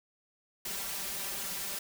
white noise with comb filter, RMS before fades -37 dBFS, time 0.65-1.79 s, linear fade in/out 5 ms, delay 5.1 ms, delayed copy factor +0.9, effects none

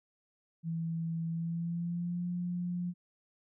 sine tone with pitch glide, 164.81 to 176.64 Hz, E3 to F3, 0 to +20 cents, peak -32 dBFS, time 0.63-2.94 s, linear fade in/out 50 ms, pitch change +120 cents, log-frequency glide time 1.28-2.28 s, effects none

